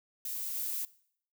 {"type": "noise with level steps", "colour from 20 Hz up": "violet", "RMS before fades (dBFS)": [-37, -35], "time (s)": [0.25, 0.85], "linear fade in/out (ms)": 2, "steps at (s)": 0.55, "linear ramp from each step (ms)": 5, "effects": ["noise-tail reverb RT60 0.6 s tail -20 dB re dry"]}